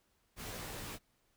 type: noise with comb filter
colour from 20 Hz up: pink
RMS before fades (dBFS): -44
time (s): 0.36-0.99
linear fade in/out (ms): 50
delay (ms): 15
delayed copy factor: -0.7
effects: pink hiss -75 dBFS RMS until 1.36 s